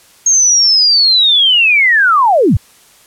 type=linear sweep; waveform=sine; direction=down; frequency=6530 to 58 Hz; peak=-6 dBFS; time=0.26-2.57 s; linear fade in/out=5 ms; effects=white hiss -45 dBFS RMS until 3.06 s + low-pass 12000 Hz 12 dB/octave